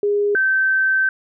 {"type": "tone pair in turn", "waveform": "sine", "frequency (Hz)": [410, 1548], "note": ["G#4", "G6"], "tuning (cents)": [-22, -22], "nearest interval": "octave + major seventh", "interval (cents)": 2300, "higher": "second", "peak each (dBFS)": [-15, -14], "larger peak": "second", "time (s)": [[0.03, 0.35], [0.35, 1.09]], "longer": "second", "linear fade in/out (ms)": 2, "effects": []}